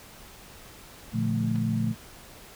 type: chord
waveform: sine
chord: Bb major seventh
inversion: none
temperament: equal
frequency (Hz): 116.54 / 146.83 / 174.61 / 220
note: Bb2 / D3 / F3 / A3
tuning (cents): 0 / 0 / 0 / 0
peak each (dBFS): -28 / -33 / -32 / -27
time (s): 1.12-1.95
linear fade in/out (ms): 50
type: clicks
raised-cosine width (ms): 0.3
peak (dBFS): -30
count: 2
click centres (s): 1.557 / 1.561
effects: pink hiss -48 dBFS RMS until 2.55 s